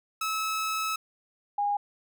sawtooth / sine tone pair in turn, 1297 / 817.1 Hz, E6 / G#5, -28 / -28 cents, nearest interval minor sixth, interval 800 cents, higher first, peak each -24 dBFS, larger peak neither, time 0.21-0.96 / 1.58-1.77 s, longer first, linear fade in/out 5 ms, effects none

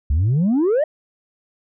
sine exponential sweep, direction up, 65.41 to 640 Hz, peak -12 dBFS, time 0.1-0.84 s, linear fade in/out 5 ms, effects tanh soft clip ceiling -13 dBFS

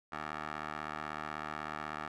15% pulse tone with band-pass filter, 76.2 Hz, D#2, 36 cents flat, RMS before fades -41 dBFS, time 0.12-2.08 s, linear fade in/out 5 ms, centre 1300 Hz, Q 1.7, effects none

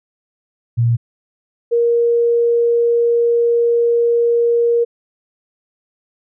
sine tone pair in turn, 117.6 / 470.4 Hz, A#2 / A#4, +16 / +16 cents, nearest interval 2 octaves, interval 2400 cents, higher second, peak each -11 dBFS, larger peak neither, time 0.77-0.97 / 1.71-4.85 s, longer second, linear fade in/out 20 ms, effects none

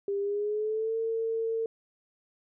sine tone with pitch glide, 400 to 451.6 Hz, G4 to A4, +35 to +45 cents, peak -27 dBFS, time 0.08-1.66 s, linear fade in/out 2 ms, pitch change +210 cents, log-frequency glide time 0.2-0.96 s, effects none

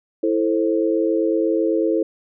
sine chord, A minor, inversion second, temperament just, 330 / 440 / 528 Hz, E4 / A4 / C5, +2 / 0 / +16 cents, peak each -19 / -21 / -23 dBFS, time 0.23-2.03 s, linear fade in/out 5 ms, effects none

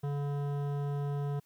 triangle tone with hard clipping, 143 Hz, D3, 46 cents flat, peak -33 dBFS, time 0.03-1.4 s, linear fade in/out 10 ms, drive 18 dB, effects white hiss -71 dBFS RMS until 1.45 s

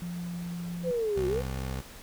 sine tone with pitch glide, 174.61 to 173.3 Hz, F3 to F3, 0 to -13 cents, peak -33 dBFS, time 0.02-0.91 s, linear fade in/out 0 ms, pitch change -13 cents, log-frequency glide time 0.15-0.61 s
sine linear two-way sweep, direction down then up, 523.3 to 356.9 to 523.3 Hz, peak -26 dBFS, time 0.83-1.43 s, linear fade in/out 50 ms, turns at 1.27 s
20% pulse tone, 65.41 Hz, C2, in tune, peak -27 dBFS, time 1.16-1.81 s, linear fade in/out 10 ms
effects pink hiss -48 dBFS RMS until 2.02 s

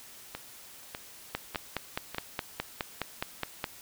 two click trains, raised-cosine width 0.3 ms, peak -20 / -14 dBFS, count 4 / 12, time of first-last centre 0.35-2.146 / 1.35-3.642 s, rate 1.67 / 4.8 Hz, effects white hiss -50 dBFS RMS until 3.81 s

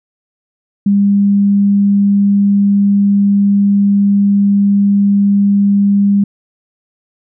sine tone, 200.8 Hz, G3, 42 cents sharp, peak -7 dBFS, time 0.86-6.24 s, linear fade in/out 5 ms, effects none

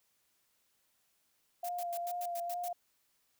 sine tone with vibrato, 698.5 Hz, F5, in tune, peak -35 dBFS, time 1.63-2.73 s, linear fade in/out 5 ms, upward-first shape sine, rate 2.3 Hz, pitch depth 24 cents each way
blue noise bursts, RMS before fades -45 dBFS, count 8, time 1.64-2.685 s, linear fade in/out 5 ms, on 51 ms, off 91 ms
effects white hiss -75 dBFS RMS until 3.39 s

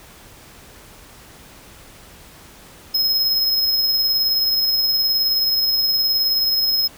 square tone with tremolo, 5140 Hz, E8, 45 cents flat, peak -15 dBFS, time 2.94-6.88 s, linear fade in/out 10 ms, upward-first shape sine, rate 19 Hz, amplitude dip 30%, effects pink hiss -44 dBFS RMS until 6.97 s

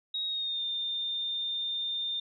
sine tone with pitch glide, 3784 to 3615 Hz, A#7 to A7, +25 to +46 cents, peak -30 dBFS, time 0.14-2.2 s, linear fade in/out 5 ms, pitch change -79 cents, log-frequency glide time 0.25-0.63 s, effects none

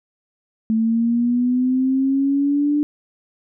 sine linear sweep, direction up, 220 to 296.5 Hz, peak -15 dBFS, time 0.7-2.83 s, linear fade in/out 0 ms, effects none

